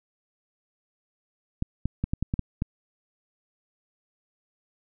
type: clicks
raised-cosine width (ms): 5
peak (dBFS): -13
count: 8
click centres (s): 1.624 / 1.856 / 2.04 / 2.135 / 2.226 / 2.339 / 2.393 / 2.621
effects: none